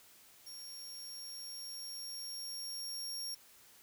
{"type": "tone with level ramp", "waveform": "sawtooth", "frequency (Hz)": 5560, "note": "F8", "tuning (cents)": -9, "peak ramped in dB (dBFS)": [-44, -36], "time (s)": [0.46, 3.35], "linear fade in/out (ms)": 10, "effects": ["white hiss -61 dBFS RMS until 3.82 s"]}